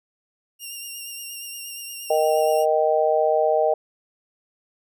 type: tone with vibrato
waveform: 10% pulse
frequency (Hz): 2792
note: F7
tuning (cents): -1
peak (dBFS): -25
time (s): 0.59-2.66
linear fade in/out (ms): 50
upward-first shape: sine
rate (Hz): 8.5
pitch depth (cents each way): 26
type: chord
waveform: sine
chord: Eb major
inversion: second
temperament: just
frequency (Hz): 466.7 / 622.3 / 777.8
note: Bb4 / Eb5 / G5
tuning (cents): +2 / 0 / -14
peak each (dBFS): -22 / -19 / -23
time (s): 2.1-3.74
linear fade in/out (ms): 5
effects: none